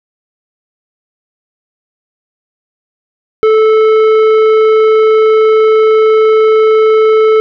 sine tone with tanh clipping, 436.9 Hz, A4, 12 cents flat, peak -6 dBFS, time 3.43-7.4 s, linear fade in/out 0 ms, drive 11 dB, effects none

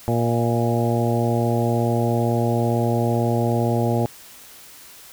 harmonic tone with a mistuned harmonic, 117.8 Hz, A#2, 19 cents sharp, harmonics 1 / 2 / 3 / 4 / 5 / 6 / 7, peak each -21 / -24 / -26 / -27 / -28 / -29 / -29 dBFS, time 0.08-4.06 s, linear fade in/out 0 ms, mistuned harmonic 6, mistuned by -33 cents, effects white hiss -44 dBFS RMS until 5.12 s

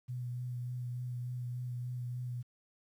sine tone with vibrato, 123.47 Hz, B2, in tune, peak -36 dBFS, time 0.08-2.43 s, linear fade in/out 20 ms, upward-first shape sine, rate 3.4 Hz, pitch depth 18 cents each way, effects 11-bit

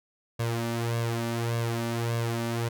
sawtooth tone with flanger, 116.54 Hz, A#2, in tune, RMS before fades -29 dBFS, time 0.39-2.69 s, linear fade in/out 10 ms, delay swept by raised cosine 1.8 to 3.4 ms, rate 1.7 Hz, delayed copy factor +0.65, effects none

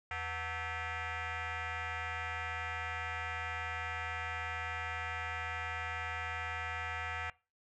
sine tone with frequency modulation, 325.8 Hz, E4, 20 cents flat, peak -34 dBFS, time 0.11-7.3 s, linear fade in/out 2 ms, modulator 409 Hz, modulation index 5.5, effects noise-tail reverb RT60 0.3 s tail -22 dB re dry + tanh soft clip ceiling -34 dBFS

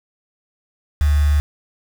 sine tone with quantisation, 73.42 Hz, D2, in tune, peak -12 dBFS, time 1.01-1.4 s, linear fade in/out 0 ms, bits 5, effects none

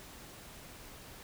silence, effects pink hiss -51 dBFS RMS until 1.23 s

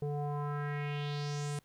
square tone with low-pass filter sweep, 145.8 Hz, D3, 12 cents flat, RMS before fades -36 dBFS, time 0.02-1.59 s, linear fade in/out 2 ms, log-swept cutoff 510 to 9300 Hz, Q 3.1, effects pink hiss -70 dBFS RMS until 1.64 s

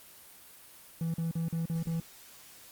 triangle tone bursts, 164.81 Hz, E3, in tune, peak -27 dBFS, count 6, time 1.01-2 s, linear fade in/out 2 ms, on 130 ms, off 42 ms, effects white hiss -53 dBFS RMS until 2.71 s + Opus 24 kbps

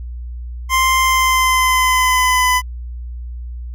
25% pulse tone with pitch glide, 1046.5 to 1004.4 Hz, C6 to B5, 0 to +29 cents, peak -8 dBFS, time 0.69-2.62 s, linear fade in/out 50 ms, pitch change -71 cents, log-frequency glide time 1.01-2.5 s, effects added 60 Hz sine -25 dBFS peak until 3.74 s

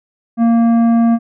sine tone with tanh clipping, 231.5 Hz, A#3, 12 cents flat, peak -10 dBFS, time 0.37-1.19 s, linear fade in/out 50 ms, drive 10 dB, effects none

